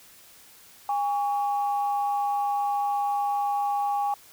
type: tone pair together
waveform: sine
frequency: 814.8 / 1126 Hz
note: G#5 / C#6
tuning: -33 / +27 cents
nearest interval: tritone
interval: 560 cents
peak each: -23 / -32 dBFS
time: 0.89-4.14 s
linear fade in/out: 2 ms
effects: tanh soft clip ceiling -16 dBFS + white hiss -52 dBFS RMS until 4.32 s